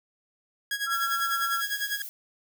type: tone with tremolo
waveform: sawtooth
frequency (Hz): 1653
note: G#6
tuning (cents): -9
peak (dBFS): -22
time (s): 0.71-2.02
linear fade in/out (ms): 2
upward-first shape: sine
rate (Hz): 10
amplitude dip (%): 80
type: tone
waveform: sine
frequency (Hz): 1362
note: F6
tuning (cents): -44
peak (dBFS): -27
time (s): 0.86-1.62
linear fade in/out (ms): 20
type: noise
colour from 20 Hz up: violet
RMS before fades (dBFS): -39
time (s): 0.93-2.09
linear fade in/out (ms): 0
effects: none